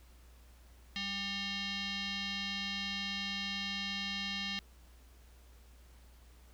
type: tone with frequency modulation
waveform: sine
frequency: 195.7 Hz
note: G3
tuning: 3 cents flat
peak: -35 dBFS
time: 0.96-4.59 s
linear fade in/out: 0 ms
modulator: 995 Hz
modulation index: 4.2
effects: added 60 Hz sine -56 dBFS peak until 6.53 s + pink hiss -65 dBFS RMS until 6.53 s